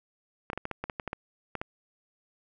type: clicks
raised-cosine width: 0.5 ms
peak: -18 dBFS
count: 12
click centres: 0.501 / 0.532 / 0.576 / 0.654 / 0.713 / 0.84 / 0.898 / 0.998 / 1.077 / 1.131 / 1.553 / 1.615 s
effects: none